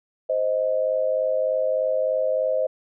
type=tone pair together; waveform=sine; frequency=522 / 625.3 Hz; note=C5 / D#5; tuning=-4 / +8 cents; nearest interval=minor third; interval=312 cents; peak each=-22 / -23 dBFS; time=0.29-2.67 s; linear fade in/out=10 ms; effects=none